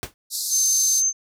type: noise with exponential decay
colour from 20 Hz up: pink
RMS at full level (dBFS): -26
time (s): 0.03-0.14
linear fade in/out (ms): 0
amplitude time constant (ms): 22
type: band-pass noise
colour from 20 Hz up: pink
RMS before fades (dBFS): -27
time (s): 0.3-1.03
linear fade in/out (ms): 50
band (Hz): 4000 to 14000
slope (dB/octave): 96
type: tone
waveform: sine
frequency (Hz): 6272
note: G8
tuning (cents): 0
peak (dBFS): -17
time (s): 0.49-1.13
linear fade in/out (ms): 50
effects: none